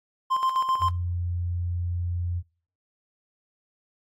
triangle tone with tremolo, 1046 Hz, C6, 1 cent flat, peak -18 dBFS, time 0.3-0.9 s, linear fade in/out 20 ms, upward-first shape square, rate 7.7 Hz, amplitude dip 55%
sine tone with pitch glide, 88.1 to 87.54 Hz, F2 to F2, +16 to +5 cents, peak -25 dBFS, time 0.79-2.43 s, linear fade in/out 50 ms, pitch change -11 cents, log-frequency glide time 0.91-1.22 s
effects noise-tail reverb RT60 0.5 s tail -25 dB re dry + AAC 48 kbps

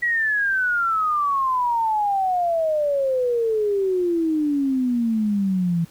sine exponential sweep, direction down, 1942 to 164.81 Hz, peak -18 dBFS, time 0.02-5.85 s, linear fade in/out 10 ms, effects pink hiss -51 dBFS RMS until 5.9 s

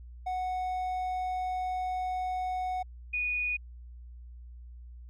triangle / sine tone pair in turn, 738 / 2467 Hz, F#5 / D#7, -5 / -15 cents, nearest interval octave + major sixth, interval 2090 cents, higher second, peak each -28 dBFS, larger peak neither, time 0.26-2.83 / 3.13-3.57 s, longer first, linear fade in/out 10 ms, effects added 60 Hz sine -44 dBFS peak until 5.09 s

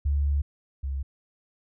sine tone pair in turn, 71.4 / 68.12 Hz, D2 / C#2, -48 / -30 cents, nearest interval minor second, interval 82 cents, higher first, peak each -21 / -27 dBFS, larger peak first, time 0.05-0.42 / 0.83-1.03 s, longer first, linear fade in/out 10 ms, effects none

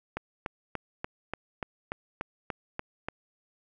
click train, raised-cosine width 0.5 ms, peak -17 dBFS, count 11, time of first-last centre 0.17-3.085 s, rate 3.43 Hz, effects none

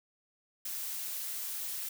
blue noise, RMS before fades -38 dBFS, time 0.65-1.89 s, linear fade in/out 5 ms, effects none

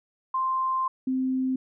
sine tone pair in turn, 1046.5 / 260 Hz, C6 / C4, 0 / -11 cents, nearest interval 2 octaves, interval 2411 cents, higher first, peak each -23 dBFS, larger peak neither, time 0.34-0.88 / 1.07-1.56 s, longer first, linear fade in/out 5 ms, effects none

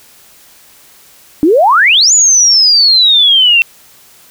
sine exponential two-way sweep, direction up then down, 285.6 to 7040 to 2678 Hz, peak -4 dBFS, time 1.43-3.62 s, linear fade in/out 0 ms, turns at 2.13 s, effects white hiss -42 dBFS RMS until 4.3 s

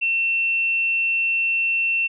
sine tone, 2700 Hz, E7, 41 cents sharp, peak -18 dBFS, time 0.01-2.08 s, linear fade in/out 20 ms, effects none

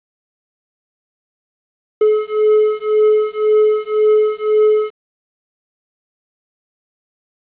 triangle beating tone pair, 426.8 / 428.7 Hz, G#4 / A4, +47 / -45 cents, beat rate 1.9 Hz, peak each -12 dBFS, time 2.01-4.91 s, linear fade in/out 5 ms, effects resampled to 8000 Hz + 8-bit

